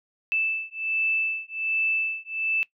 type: beating tone pair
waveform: sine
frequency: 2637 / 2638.3 Hz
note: E7 / E7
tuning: 0 / +1 cents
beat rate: 1.3 Hz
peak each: -27 dBFS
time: 0.32-2.63 s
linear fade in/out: 0 ms
effects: noise-tail reverb RT60 0.1 s tail -19 dB re dry